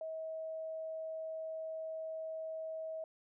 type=tone; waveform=sine; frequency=640 Hz; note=D#5; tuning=49 cents sharp; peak=-39 dBFS; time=0.01-3.04 s; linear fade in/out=2 ms; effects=none